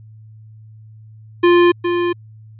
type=tone with echo; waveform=square; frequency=349.2 Hz; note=F4; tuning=in tune; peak=-9 dBFS; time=1.43-1.72 s; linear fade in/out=10 ms; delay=410 ms; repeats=1; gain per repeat=-7 dB; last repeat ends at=2.13 s; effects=added 109 Hz sine -38 dBFS peak until 2.59 s + resampled to 8000 Hz